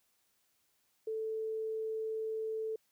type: tone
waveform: sine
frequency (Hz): 440.5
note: A4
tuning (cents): +2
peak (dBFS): -34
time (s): 1.07-2.76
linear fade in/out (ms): 5
effects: white hiss -75 dBFS RMS until 2.91 s